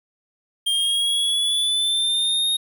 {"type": "linear sweep", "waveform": "square", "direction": "up", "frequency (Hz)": [3194, 3729], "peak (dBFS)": -19, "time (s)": [0.66, 2.57], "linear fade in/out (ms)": 10, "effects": ["9-bit"]}